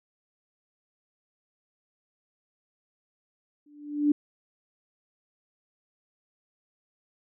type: tone with exponential growth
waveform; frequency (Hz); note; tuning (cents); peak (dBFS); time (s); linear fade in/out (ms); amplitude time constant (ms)
sine; 293.7; D4; 0; -16; 3.66-4.12; 5; 98
effects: none